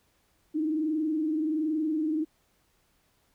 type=tone with frequency modulation; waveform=sine; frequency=311.1 Hz; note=D#4; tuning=in tune; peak=-25 dBFS; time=0.54-2.25 s; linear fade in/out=20 ms; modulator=21.3 Hz; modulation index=0.61; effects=pink hiss -69 dBFS RMS until 3.34 s